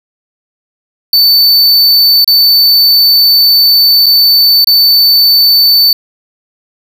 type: tone with dropouts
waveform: square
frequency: 4524 Hz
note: C#8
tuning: 34 cents sharp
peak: -4 dBFS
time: 1.13-5.93 s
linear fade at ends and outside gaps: 2 ms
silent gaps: 2.245-2.276 / 4.06-4.064 / 4.645-4.671 s
effects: none